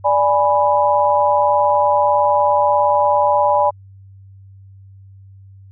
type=chord; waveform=sine; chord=G# diminished; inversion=second; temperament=equal; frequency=587.3 / 830.6 / 987.8 Hz; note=D5 / G#5 / B5; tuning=0 / 0 / 0 cents; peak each=-16 dBFS; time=0.04-3.71 s; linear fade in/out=20 ms; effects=added 97 Hz sine -39 dBFS peak until 5.71 s